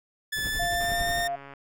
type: tone with pitch glide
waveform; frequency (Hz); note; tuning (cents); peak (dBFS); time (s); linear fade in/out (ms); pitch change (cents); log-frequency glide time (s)
sawtooth; 1737 to 1823.4; A6 to A#6; -23 to -39; -24; 0.32-1.28; 10; +84; 0.45-1.17
type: noise with tremolo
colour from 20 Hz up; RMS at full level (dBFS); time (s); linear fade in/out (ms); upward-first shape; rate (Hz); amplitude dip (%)
brown; -33; 0.35-1.27; 50; triangle; 11; 70
type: tone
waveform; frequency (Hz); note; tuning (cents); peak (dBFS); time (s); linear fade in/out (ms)
sine; 695; F5; -9; -27; 0.59-1.36; 10
type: click train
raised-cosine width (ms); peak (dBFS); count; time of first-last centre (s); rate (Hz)
0.5; -29; 102; 0.81-1.537; 139
effects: none